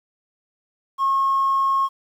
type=tone; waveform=triangle; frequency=1085 Hz; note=C#6; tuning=37 cents flat; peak=-13 dBFS; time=0.98-1.89 s; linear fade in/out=50 ms; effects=tanh soft clip ceiling -14 dBFS + 9-bit